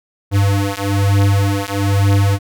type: beating tone pair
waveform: square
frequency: 99 / 100.1 Hz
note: G2 / G2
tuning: +18 / +37 cents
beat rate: 1.1 Hz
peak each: -16 / -16 dBFS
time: 0.31-2.39 s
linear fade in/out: 50 ms
effects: none